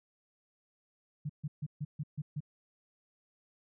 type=tone bursts; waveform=sine; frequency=148.2 Hz; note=D3; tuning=16 cents sharp; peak=-33 dBFS; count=7; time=1.25-2.405 s; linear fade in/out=10 ms; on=45 ms; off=140 ms; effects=none